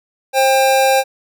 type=tone pair together; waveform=square; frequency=532 / 797.1 Hz; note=C5 / G5; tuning=+29 / +29 cents; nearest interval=perfect fifth; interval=700 cents; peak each=-14 dBFS; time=0.33-1.04 s; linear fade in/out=50 ms; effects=none